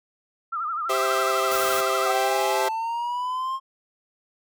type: tone with vibrato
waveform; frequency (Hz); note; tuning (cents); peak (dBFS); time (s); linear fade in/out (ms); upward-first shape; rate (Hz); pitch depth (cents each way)
sine; 1282; E6; -49; -25; 0.52-2.12; 10; sine; 12; 120
type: chord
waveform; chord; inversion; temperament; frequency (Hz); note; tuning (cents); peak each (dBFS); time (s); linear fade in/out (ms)
sawtooth; C major; second; equal; 392 / 523.3 / 659.3; G4 / C5 / E5; 0 / 0 / 0; -23; 0.89-2.69; 10
type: noise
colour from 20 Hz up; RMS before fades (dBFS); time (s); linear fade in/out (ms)
white; -31; 1.51-1.81; 5
type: linear sweep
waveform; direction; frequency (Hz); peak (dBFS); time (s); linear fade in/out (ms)
triangle; up; 748 to 1070; -23; 2.04-3.6; 50
effects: none